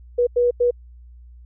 sine tone bursts at uneven times, 485.3 Hz, B4, 30 cents flat, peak -14 dBFS, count 3, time 0.18-0.27 / 0.36-0.51 / 0.6-0.71 s, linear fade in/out 10 ms, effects added 60 Hz sine -41 dBFS peak until 1.45 s

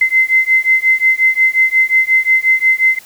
sine beating tone pair, 2062 / 2067.6 Hz, C7 / C7, -26 / -21 cents, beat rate 5.6 Hz, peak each -12 dBFS, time 0.01-2.99 s, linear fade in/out 5 ms, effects white hiss -41 dBFS RMS until 3.05 s

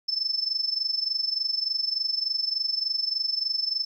sine tone with amplitude modulation, 5274 Hz, E8, in tune, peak -21 dBFS, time 0.08-3.85 s, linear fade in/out 10 ms, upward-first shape sine, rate 23.4 Hz, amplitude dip 80%, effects 10-bit

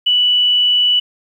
sine tone, 2960 Hz, F#7, in tune, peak -10 dBFS, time 0.06-1 s, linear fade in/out 10 ms, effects 8-bit

